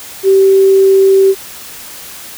sine tone, 386.8 Hz, G4, 23 cents flat, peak -4 dBFS, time 0.23-1.35 s, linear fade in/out 50 ms, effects white hiss -30 dBFS RMS until 2.37 s

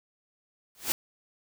white noise with exponential growth, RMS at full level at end -23 dBFS, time 0.75-0.92 s, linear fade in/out 0 ms, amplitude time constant 36 ms, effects none

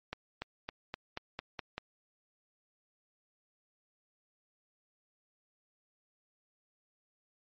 accelerating click train, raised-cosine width 0.3 ms, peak -21 dBFS, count 8, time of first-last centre 0.13-1.78 s, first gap 290 ms, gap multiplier 0.93, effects MP3 32 kbps

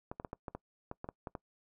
clicks, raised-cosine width 1 ms, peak -26 dBFS, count 11, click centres 0.115 / 0.199 / 0.248 / 0.331 / 0.482 / 0.55 / 0.914 / 1.044 / 1.089 / 1.272 / 1.352 s, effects noise-tail reverb RT60 0.1 s tail -23 dB re dry

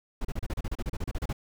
brown noise bursts, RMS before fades -30 dBFS, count 16, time 0.21-1.329 s, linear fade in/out 5 ms, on 39 ms, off 33 ms, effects none

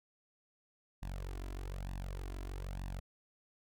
sawtooth tone with flanger, 46.48 Hz, F#1, 9 cents sharp, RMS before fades -42 dBFS, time 1.02-3 s, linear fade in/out 10 ms, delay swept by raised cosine 1.1 to 3 ms, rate 1.1 Hz, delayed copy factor +0.9, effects none

